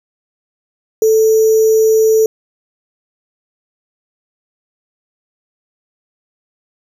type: tone with sample-and-hold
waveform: sine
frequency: 440 Hz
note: A4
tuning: in tune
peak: -7 dBFS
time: 1.02-2.26 s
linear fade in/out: 2 ms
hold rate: 6300 Hz
effects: none